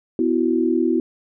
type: chord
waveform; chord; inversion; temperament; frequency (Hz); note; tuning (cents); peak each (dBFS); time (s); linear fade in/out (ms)
sine; B suspended fourth; none; equal with one note detuned; 251.3 / 329.6 / 370; B3 / E4 / F#4; +30 / 0 / 0; -21 / -19 / -22; 0.19-1; 2
effects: none